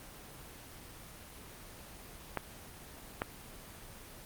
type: clicks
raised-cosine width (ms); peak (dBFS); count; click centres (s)
0.5; -17; 2; 2.373 / 3.219
effects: pink hiss -50 dBFS RMS until 4.25 s + Opus 24 kbps